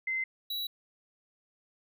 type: tone pair in turn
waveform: sine / square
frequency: 2068 / 3916 Hz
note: C7 / B7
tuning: -21 / -15 cents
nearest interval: major seventh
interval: 1106 cents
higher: second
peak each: -29 / -33 dBFS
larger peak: first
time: 0.07-0.24 / 0.5-0.67 s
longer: neither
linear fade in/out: 5 ms
effects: none